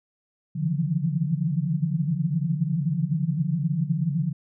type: tone cluster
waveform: sine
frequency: 135.3 / 145.4 / 161.8 / 169.5 / 181.1 Hz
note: C#3 / D3 / E3 / E3 / F#3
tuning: -42 / -17 / -32 / +49 / -37 cents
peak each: -34 / -26 / -29 / -27 / -31 dBFS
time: 0.55-4.33 s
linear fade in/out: 20 ms
effects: none